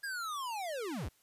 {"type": "linear sweep", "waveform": "square", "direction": "down", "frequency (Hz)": [1661.2, 41.2], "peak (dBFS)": -37, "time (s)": [0.03, 1.09], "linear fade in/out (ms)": 10, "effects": ["white hiss -69 dBFS RMS until 1.22 s", "resampled to 32000 Hz"]}